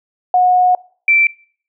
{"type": "tone pair in turn", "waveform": "sine", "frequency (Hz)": [728, 2339], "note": ["F#5", "D7"], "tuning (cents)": [-28, -8], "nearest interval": "octave + minor sixth", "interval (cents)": 2020, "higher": "second", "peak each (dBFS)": -8, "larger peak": "neither", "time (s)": [[0.34, 0.75], [1.08, 1.27]], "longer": "first", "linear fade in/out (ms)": 2, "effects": ["noise-tail reverb RT60 0.5 s tail -23 dB re dry"]}